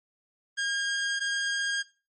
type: tone pair in turn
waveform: sawtooth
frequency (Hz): 1619 / 1619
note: G#6 / G#6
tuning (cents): -45 / -45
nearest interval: unison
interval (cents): 0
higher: neither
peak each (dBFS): -23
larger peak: neither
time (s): 0.57-1.2 / 1.2-1.83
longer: neither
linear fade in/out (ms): 20
effects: noise-tail reverb RT60 0.3 s tail -19 dB re dry + MP3 32 kbps